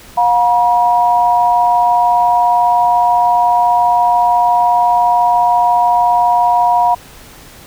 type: tone pair together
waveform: sine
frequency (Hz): 714 / 959.8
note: F5 / B5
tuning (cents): +38 / -50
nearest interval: perfect fourth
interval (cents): 512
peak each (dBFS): -11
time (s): 0.17-6.95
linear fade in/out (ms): 10
effects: pink hiss -38 dBFS RMS until 7.66 s